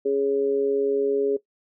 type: tone with amplitude modulation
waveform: sine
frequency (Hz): 415.3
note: G#4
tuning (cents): 0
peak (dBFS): -16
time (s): 0.05-1.37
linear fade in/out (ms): 10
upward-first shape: sine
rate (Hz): 138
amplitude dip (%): 75
effects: noise-tail reverb RT60 0.1 s tail -17 dB re dry